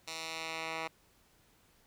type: tone with band-pass filter sweep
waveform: 10% pulse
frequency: 161.7 Hz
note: E3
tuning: 33 cents flat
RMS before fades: -40 dBFS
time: 0.07-0.88 s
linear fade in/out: 10 ms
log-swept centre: 4800 to 1800 Hz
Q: 1
effects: pink hiss -67 dBFS RMS until 1.86 s